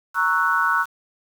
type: chord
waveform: sine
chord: F# dominant seventh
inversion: first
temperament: equal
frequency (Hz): 932.3 / 1108.7 / 1318.5 / 1480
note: A#5 / C#6 / E6 / F#6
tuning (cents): 0 / 0 / 0 / 0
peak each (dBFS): -26 / -23 / -23 / -20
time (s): 0.14-0.86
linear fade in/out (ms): 50
effects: 7-bit